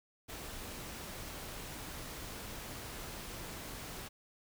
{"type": "noise", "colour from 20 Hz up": "pink", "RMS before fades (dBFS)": -45, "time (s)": [0.28, 4.09], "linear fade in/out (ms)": 20, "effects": []}